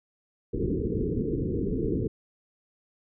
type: low-pass noise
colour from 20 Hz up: white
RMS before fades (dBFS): -28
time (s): 0.53-2.08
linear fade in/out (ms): 10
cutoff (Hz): 460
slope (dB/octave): 96
effects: none